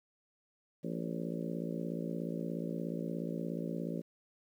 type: harmonic tone with a mistuned harmonic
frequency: 56.9 Hz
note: A#1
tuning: 41 cents flat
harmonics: 3 / 4 / 5 / 6 / 7 / 8 / 9 / 10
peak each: -39 / -41 / -43 / -45 / -46 / -47 / -48 / -49 dBFS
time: 0.83-4.02 s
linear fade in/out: 20 ms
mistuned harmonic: 9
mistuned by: +34 cents
effects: 11-bit